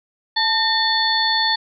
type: harmonic tone with a mistuned harmonic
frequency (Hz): 880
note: A5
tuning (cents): 0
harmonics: 1 / 2 / 4 / 5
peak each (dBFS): -22 / -22 / -22 / -20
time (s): 0.36-1.56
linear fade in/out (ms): 10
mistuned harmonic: 2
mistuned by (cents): +58
effects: none